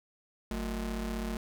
35% pulse ring-modulated tone, 137.5 Hz, C#3, 14 cents flat, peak -28 dBFS, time 0.51-1.37 s, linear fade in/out 2 ms, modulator 86.5 Hz, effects none

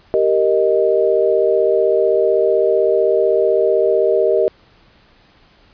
sine chord, Eb major, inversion first, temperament equal with one note detuned, 390.4 / 466.2 / 622.3 Hz, G4 / Bb4 / Eb5, -7 / 0 / 0 cents, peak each -16 dBFS, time 0.14-4.48 s, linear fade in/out 0 ms, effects pink hiss -51 dBFS RMS until 5.73 s + resampled to 11025 Hz

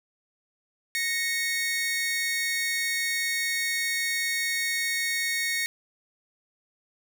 sawtooth tone pair together, 1865 / 2202 Hz, A#6 / C#7, 0 / -12 cents, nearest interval minor third, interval 288 cents, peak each -25 dBFS, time 0.95-5.66 s, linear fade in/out 0 ms, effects none

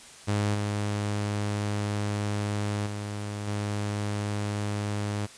sawtooth tone with level steps, 103.4 Hz, G#2, 7 cents flat, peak -20 / -23 / -28 / -24 dBFS, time 0.27-5.27 s, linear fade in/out 20 ms, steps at 0.54 / 2.86 / 3.47 s, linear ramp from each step 10 ms, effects white hiss -48 dBFS RMS until 5.37 s + resampled to 22050 Hz

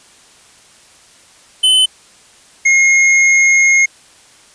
square tone pair in turn, 3038 / 2148 Hz, F#7 / C7, +45 / +45 cents, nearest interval tritone, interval 600 cents, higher first, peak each -8 dBFS, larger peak neither, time 1.63-1.86 / 2.65-3.86 s, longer second, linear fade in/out 10 ms, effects white hiss -45 dBFS RMS until 4.54 s + resampled to 22050 Hz

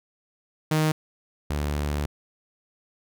sawtooth tone pair in turn, 155.56 / 73.41 Hz, D#3 / D2, 0 / 0 cents, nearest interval octave + minor second, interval 1300 cents, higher first, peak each -16 / -21 dBFS, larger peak first, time 0.71-0.92 / 1.5-2.06 s, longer second, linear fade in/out 5 ms, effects none

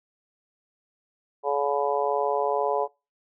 harmonic tone, 142.1 Hz, C#3, 43 cents sharp, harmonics 3 / 4 / 5 / 6 / 7, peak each -27 / -28 / -29 / -30 / -30 dBFS, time 1.43-2.88 s, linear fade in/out 50 ms, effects noise-tail reverb RT60 0.3 s tail -26 dB re dry

